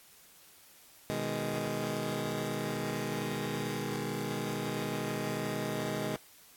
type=chord; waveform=15% pulse; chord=G# minor; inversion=first; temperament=just; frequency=124.59 / 155.74 / 207.7 Hz; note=B2 / D#3 / G#3; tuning=+16 / +2 / 0 cents; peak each=-32 / -31 / -30 dBFS; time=1.1-6.16 s; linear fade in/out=0 ms; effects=white hiss -58 dBFS RMS until 6.56 s + AAC 64 kbps